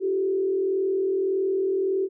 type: tone with frequency modulation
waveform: sine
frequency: 383.3 Hz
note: G4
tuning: 39 cents flat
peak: -21 dBFS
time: 0-2.09 s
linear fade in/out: 50 ms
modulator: 41.7 Hz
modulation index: 0.6
effects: none